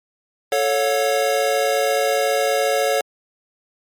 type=chord; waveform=square; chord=A augmented; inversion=none; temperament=equal with one note detuned; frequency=440 / 554.4 / 716.8 Hz; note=A4 / C#5 / E#5; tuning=0 / 0 / +45 cents; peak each=-23 / -20 / -23 dBFS; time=0.52-3.01 s; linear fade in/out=2 ms; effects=MP3 64 kbps